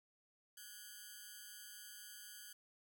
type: ring-modulated tone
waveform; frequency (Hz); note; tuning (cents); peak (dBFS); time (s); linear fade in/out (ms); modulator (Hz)
5% pulse; 1568; G6; 0; -38; 0.57-2.53; 5; 104
effects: none